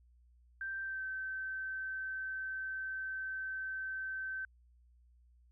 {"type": "tone with pitch glide", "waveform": "sine", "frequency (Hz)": [1568, 1542.8], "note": ["G6", "G6"], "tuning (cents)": [0, -28], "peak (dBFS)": -37, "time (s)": [0.61, 4.45], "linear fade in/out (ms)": 2, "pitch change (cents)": -28, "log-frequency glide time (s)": [0.84, 1.03], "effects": ["added 60 Hz sine -62 dBFS peak until 5.51 s"]}